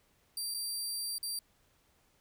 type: tone with dropouts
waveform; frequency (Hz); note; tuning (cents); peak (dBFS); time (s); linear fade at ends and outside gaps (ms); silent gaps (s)
20% pulse; 4705; D8; +2; -29; 0.37-1.39; 2; 0.541-0.545 / 1.182-1.229
effects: pink hiss -70 dBFS RMS until 2.2 s